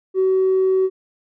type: tone with tanh clipping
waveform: triangle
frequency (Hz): 377.7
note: F#4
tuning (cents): +36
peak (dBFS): -14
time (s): 0.14-0.9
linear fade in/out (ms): 50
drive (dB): 5
effects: none